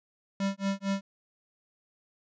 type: tone with tremolo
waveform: square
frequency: 196.3 Hz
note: G3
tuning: 3 cents sharp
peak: -26 dBFS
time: 0.4-1.01 s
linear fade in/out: 2 ms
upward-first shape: sine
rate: 4.4 Hz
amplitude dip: 100%
effects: resampled to 16000 Hz